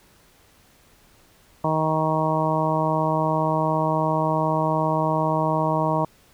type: harmonic tone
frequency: 157.3 Hz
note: D#3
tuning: 19 cents sharp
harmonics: 1 / 2 / 3 / 4 / 5 / 6 / 7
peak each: -25 / -28 / -31 / -25 / -30 / -25 / -29 dBFS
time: 1.64-6.05 s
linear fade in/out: 5 ms
effects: pink hiss -56 dBFS RMS until 6.33 s